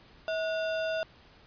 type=tone with sample-and-hold; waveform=sine; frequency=644 Hz; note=E5; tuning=41 cents flat; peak=-28 dBFS; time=0.28-1.03 s; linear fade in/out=0 ms; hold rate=2100 Hz; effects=pink hiss -57 dBFS RMS until 1.46 s + resampled to 11025 Hz